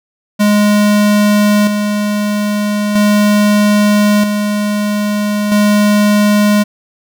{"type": "tone with tremolo", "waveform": "square", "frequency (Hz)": 207.7, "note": "G#3", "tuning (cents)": 0, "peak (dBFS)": -8, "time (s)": [0.39, 6.64], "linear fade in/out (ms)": 20, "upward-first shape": "square", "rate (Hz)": 0.39, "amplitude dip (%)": 45, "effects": []}